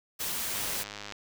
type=noise; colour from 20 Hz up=white; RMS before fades=-33 dBFS; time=0.19-0.84 s; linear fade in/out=20 ms
type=click train; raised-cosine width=0.2 ms; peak=-22 dBFS; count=60; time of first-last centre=0.55-1.123 s; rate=103 Hz
effects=none